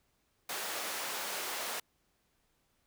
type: high-pass noise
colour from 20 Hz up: pink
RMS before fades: -38 dBFS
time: 0.49-1.8 s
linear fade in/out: 5 ms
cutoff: 570 Hz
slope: 12 dB/octave
effects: pink hiss -75 dBFS RMS until 2.86 s